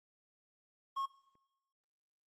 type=tone; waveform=triangle; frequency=1087 Hz; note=C#6; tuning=34 cents flat; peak=-32 dBFS; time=0.96-1.06 s; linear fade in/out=10 ms; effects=noise-tail reverb RT60 0.9 s tail -17 dB re dry + Opus 24 kbps